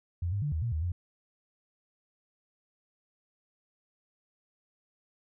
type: tone with pitch steps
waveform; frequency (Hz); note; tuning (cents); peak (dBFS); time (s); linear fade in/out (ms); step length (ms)
sine; 86.8 / 101 / 146.6 / 79.2 / 117.3 / 78.3 / 88.2; F2 / G#2 / D3 / D#2 / A#2 / D#2 / F2; -10 / -48 / -3 / +31 / +11 / +11 / +18; -28; 0.22-0.92; 5; 100
effects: none